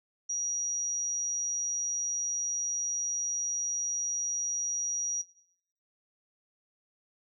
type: tone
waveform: sine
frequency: 5760 Hz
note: F#8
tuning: 47 cents flat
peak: -29 dBFS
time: 0.29-5.22 s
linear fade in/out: 10 ms
effects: noise-tail reverb RT60 0.7 s tail -18 dB re dry